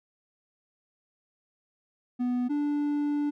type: tone pair in turn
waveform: triangle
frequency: 246.9 / 292.2 Hz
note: B3 / D4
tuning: 0 / -9 cents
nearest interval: minor third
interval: 291 cents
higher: second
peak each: -23 dBFS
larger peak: neither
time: 2.19-2.49 / 2.49-3.31 s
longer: second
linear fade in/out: 20 ms
effects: none